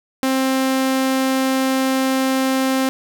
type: tone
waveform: sawtooth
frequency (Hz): 264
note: C4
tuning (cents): +16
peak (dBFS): -12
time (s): 0.23-2.89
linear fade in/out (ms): 0
effects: none